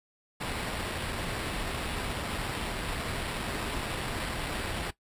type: noise with sample-and-hold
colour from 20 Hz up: pink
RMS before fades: -34 dBFS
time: 0.4-4.91 s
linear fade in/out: 10 ms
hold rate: 6300 Hz
effects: noise-tail reverb RT60 0.1 s tail -17 dB re dry + resampled to 32000 Hz